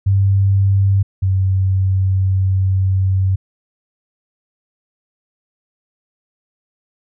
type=tone pair in turn; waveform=sine; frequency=98 / 95.1 Hz; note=G2 / F#2; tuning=0 / +48 cents; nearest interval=minor second; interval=52 cents; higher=first; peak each=-10 / -12 dBFS; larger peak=first; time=0.06-1.03 / 1.22-3.36 s; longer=second; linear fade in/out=10 ms; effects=none